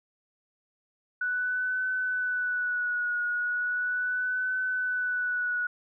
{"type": "tone with vibrato", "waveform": "sine", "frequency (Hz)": 1480, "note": "F#6", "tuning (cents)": 0, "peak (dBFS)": -26, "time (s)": [1.21, 5.67], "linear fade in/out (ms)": 5, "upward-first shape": "triangle", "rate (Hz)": 0.37, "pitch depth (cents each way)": 39, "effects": []}